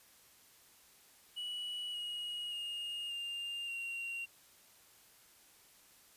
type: tone with pitch steps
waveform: triangle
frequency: 2936 / 2891 / 2846 / 2802 / 2758 Hz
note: F#7 / F#7 / F7 / F7 / F7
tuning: -14 / -41 / +32 / +5 / -22 cents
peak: -37 dBFS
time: 1.36-4.26 s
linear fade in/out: 20 ms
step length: 580 ms
effects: white hiss -63 dBFS RMS until 6.16 s + resampled to 32000 Hz